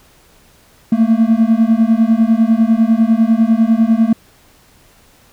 triangle beating tone pair, 220.6 / 230.6 Hz, A3 / A#3, +5 / -19 cents, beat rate 10 Hz, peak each -10 dBFS, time 0.92-4.13 s, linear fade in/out 5 ms, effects pink hiss -49 dBFS RMS until 5.32 s

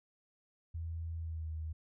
sine tone with pitch glide, 82.41 to 79.14 Hz, E2 to D#2, 0 to +30 cents, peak -37 dBFS, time 0.74-1.73 s, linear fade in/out 10 ms, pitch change -70 cents, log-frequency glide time 1.17-1.5 s, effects none

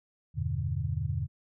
sine chord, E minor seventh, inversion none, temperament equal with one note detuned, 82.41 / 98 / 121.63 / 146.83 Hz, E2 / G2 / B2 / D3, 0 / 0 / -26 / 0 cents, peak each -34 dBFS, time 0.34-1.28 s, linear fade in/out 50 ms, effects none

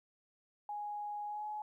sine tone with pitch glide, 830 to 845 Hz, G#5 to G#5, -1 to +30 cents, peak -38 dBFS, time 0.69-1.62 s, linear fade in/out 2 ms, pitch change +31 cents, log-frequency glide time 1.26-1.45 s, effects 13-bit

